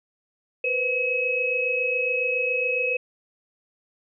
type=tone cluster; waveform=sine; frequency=486.8 / 514 / 2561 Hz; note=B4 / C5 / D#7; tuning=-25 / -31 / +49 cents; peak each=-29 / -29 / -23 dBFS; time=0.64-2.97 s; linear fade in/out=5 ms; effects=none